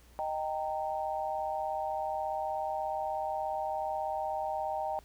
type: chord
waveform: sine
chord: Eb major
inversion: none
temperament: equal with one note detuned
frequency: 622.3 / 784 / 920.6 Hz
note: Eb5 / G5 / Bb5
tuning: 0 / 0 / -22 cents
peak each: -36 / -34 / -38 dBFS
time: 0.19-4.99 s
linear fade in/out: 0 ms
effects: added 60 Hz sine -57 dBFS peak until 5.04 s + pink hiss -62 dBFS RMS until 5.04 s